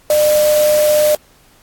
sine tone in noise, 602 Hz, D5, 43 cents sharp, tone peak -9 dBFS, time 0.1-1.15 s, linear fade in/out 2 ms, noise white, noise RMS -22 dBFS, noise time 0.1-1.15 s, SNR +10 dB, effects pink hiss -50 dBFS RMS until 1.62 s + AAC 64 kbps

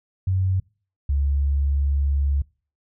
sine tone pair in turn, 93.9 / 70.18 Hz, F#2 / C#2, +26 / +22 cents, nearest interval perfect fourth, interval 504 cents, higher first, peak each -18 dBFS, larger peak neither, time 0.27-0.6 / 1.09-2.42 s, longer second, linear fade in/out 5 ms, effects noise-tail reverb RT60 0.4 s tail -25 dB re dry

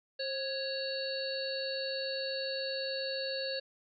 harmonic tone with a mistuned harmonic, 554.4 Hz, C#5, in tune, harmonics 1 / 3 / 5 / 7 / 8, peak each -36 / -43 / -46 / -44 / -38 dBFS, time 0.19-3.6 s, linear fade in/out 10 ms, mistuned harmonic 1, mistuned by -67 cents, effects none

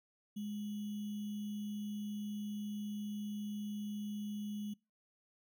sine tone with sample-and-hold, 207.7 Hz, G#3, in tune, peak -38 dBFS, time 0.36-4.74 s, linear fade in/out 10 ms, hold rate 3150 Hz, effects noise-tail reverb RT60 0.3 s tail -26 dB re dry

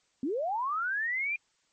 sine linear sweep, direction up, 238.5 to 2430 Hz, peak -28 dBFS, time 0.23-1.36 s, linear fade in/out 2 ms, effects white hiss -71 dBFS RMS until 1.72 s + MP3 32 kbps

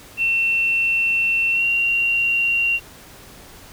sine tone with pitch glide, 2700 to 2758 Hz, E7 to F7, +41 to -22 cents, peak -16 dBFS, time 0.17-2.8 s, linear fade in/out 50 ms, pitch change +37 cents, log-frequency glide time 1.51-1.65 s, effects pink hiss -43 dBFS RMS until 3.72 s

